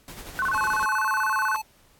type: noise with tremolo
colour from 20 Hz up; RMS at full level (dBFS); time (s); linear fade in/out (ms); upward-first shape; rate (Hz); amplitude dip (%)
pink; -39; 0.08-0.85; 0; sine; 11; 45
type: tone with vibrato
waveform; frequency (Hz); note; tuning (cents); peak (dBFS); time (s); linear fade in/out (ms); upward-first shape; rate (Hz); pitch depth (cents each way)
sine; 1274; D#6; +41; -22; 0.39-1.56; 0; square; 16; 290
type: tone with pitch glide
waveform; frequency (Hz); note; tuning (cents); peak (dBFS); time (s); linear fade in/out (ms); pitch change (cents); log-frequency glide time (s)
square; 861 to 869; A5 to A5; -38 to -22; -29; 0.53-1.62; 10; +16; 0.93-0.99
effects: pink hiss -59 dBFS RMS until 1.99 s + AAC 64 kbps